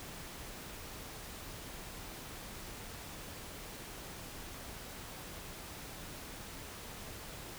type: silence
effects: pink hiss -47 dBFS RMS until 7.58 s